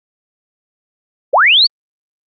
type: linear sweep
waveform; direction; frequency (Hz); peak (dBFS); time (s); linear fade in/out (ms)
sine; up; 431.7 to 4600; -6; 1.33-1.67; 10
effects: Opus 32 kbps